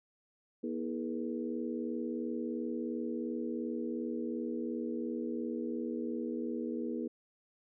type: harmonic tone with a mistuned harmonic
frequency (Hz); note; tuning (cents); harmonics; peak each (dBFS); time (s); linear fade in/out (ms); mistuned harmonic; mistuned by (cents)
80.1; E2; -49; 3 / 4 / 5 / 6; -37 / -39 / -41 / -43; 0.63-7.08; 10; 5; +73
effects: none